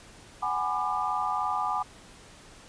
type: chord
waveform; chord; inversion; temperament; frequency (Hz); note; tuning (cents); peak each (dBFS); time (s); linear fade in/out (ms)
sine; G# half-diminished seventh; third; just; 747.5 / 830.6 / 996.7 / 1196.1; F#5 / G#5 / B5 / D6; +17 / 0 / +16 / +31; -33 / -31 / -33 / -30; 0.42-1.83; 10
effects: pink hiss -51 dBFS RMS until 2.68 s + resampled to 22050 Hz